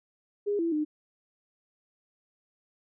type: tone with pitch steps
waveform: sine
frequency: 409.7 / 334.3 / 303.5 Hz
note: G#4 / E4 / D#4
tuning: -24 / +24 / -43 cents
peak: -25 dBFS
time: 0.46-0.85 s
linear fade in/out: 20 ms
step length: 130 ms
effects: none